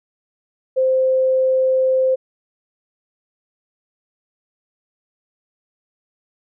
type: tone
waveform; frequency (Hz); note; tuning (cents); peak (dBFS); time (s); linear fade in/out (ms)
sine; 521; C5; -7; -13; 0.76-2.16; 20
effects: none